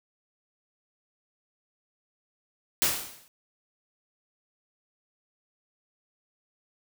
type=noise with exponential decay; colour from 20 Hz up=white; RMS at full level=-21 dBFS; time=2.82-3.28 s; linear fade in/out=0 ms; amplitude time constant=100 ms; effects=none

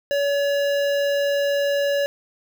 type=tone with notch filter; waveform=square; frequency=567 Hz; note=C#5; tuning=39 cents sharp; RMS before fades=-21 dBFS; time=0.11-2.06 s; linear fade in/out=0 ms; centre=9400 Hz; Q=0.67; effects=none

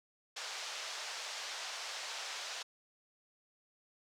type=band-pass noise; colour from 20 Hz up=white; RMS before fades=-43 dBFS; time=0.36-2.63 s; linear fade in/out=10 ms; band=540 to 6100 Hz; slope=24 dB/octave; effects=none

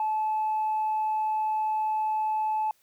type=tone; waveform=sine; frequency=865 Hz; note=A5; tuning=30 cents flat; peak=-23 dBFS; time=0-2.71 s; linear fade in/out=2 ms; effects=tanh soft clip ceiling -21 dBFS + white hiss -66 dBFS RMS until 2.82 s

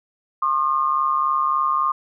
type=tone pair together; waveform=sine; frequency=1068.5 / 1212 Hz; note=C6 / D#6; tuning=+36 / -46 cents; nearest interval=major second; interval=218 cents; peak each=-20 dBFS; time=0.42-1.92 s; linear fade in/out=5 ms; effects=none

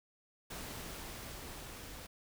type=noise with level ramp; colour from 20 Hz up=pink; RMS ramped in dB=-44 to -49 dBFS; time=0.5-2.07 s; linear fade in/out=10 ms; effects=none

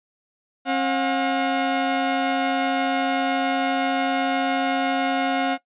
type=tone pair together; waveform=sawtooth; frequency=268.9 / 719 Hz; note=C4 / F#5; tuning=+47 / -50 cents; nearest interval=octave + perfect fourth; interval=1703 cents; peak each=-19 dBFS; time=0.65-5.58 s; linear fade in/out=50 ms; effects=noise-tail reverb RT60 0.1 s tail -18 dB re dry + resampled to 8000 Hz

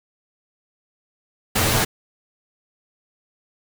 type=noise with comb filter; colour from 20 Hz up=pink; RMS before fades=-19 dBFS; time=1.55-1.85 s; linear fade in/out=10 ms; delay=9.1 ms; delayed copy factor=+0.9; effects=none

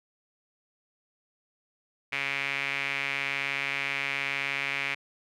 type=tone with band-pass filter; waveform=sawtooth; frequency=139 Hz; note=C#3; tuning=5 cents sharp; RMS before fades=-31 dBFS; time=2.12-4.95 s; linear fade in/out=10 ms; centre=2300 Hz; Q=4.9; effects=none

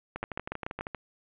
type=two click trains; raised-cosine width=0.5 ms; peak=-20 / -17 dBFS; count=11 / 5; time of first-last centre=0.16-0.947 / 0.23-0.81 s; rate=12.7 / 6.9 Hz; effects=resampled to 8000 Hz + 8-bit

